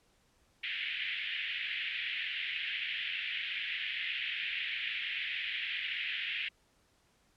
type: band-pass noise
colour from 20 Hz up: white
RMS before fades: -37 dBFS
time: 0.63-6.49 s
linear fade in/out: 10 ms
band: 1800 to 3200 Hz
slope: 48 dB/octave
effects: pink hiss -70 dBFS RMS until 7.36 s + low-pass 10000 Hz 12 dB/octave